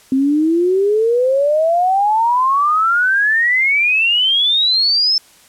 sine exponential sweep, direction up, 260 to 5330 Hz, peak -11 dBFS, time 0.12-5.18 s, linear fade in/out 2 ms, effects white hiss -47 dBFS RMS until 5.48 s + low-pass 11000 Hz 12 dB/octave

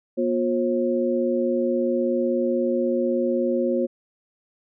sine tone cluster, 241 / 357.3 / 538 Hz, B3 / F4 / C5, -42 / +40 / +48 cents, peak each -24 dBFS, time 0.17-3.87 s, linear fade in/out 20 ms, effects none

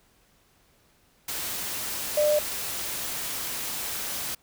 sine tone in noise, 598 Hz, D5, 31 cents sharp, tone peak -19 dBFS, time 2.17-2.39 s, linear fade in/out 5 ms, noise white, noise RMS -32 dBFS, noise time 1.28-4.35 s, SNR +10 dB, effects pink hiss -63 dBFS RMS until 4.42 s

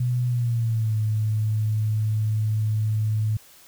sine tone with pitch glide, 123.47 to 108.11 Hz, B2 to A2, 0 to -30 cents, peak -20 dBFS, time 0-3.37 s, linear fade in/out 5 ms, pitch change -230 cents, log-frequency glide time 0.26-0.96 s, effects white hiss -51 dBFS RMS until 3.67 s

